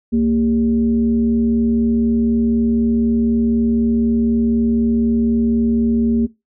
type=tone with frequency modulation; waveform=sine; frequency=231 Hz; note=A#3; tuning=16 cents flat; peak=-12 dBFS; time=0.12-6.27 s; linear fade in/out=20 ms; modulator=167 Hz; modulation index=0.41; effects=noise-tail reverb RT60 0.2 s tail -19 dB re dry